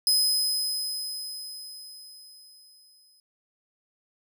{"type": "tone with exponential decay", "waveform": "sawtooth", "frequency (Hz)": 5050, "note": "D#8", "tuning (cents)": 25, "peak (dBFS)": -16, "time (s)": [0.07, 3.2], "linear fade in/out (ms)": 1, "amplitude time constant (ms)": 680, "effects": []}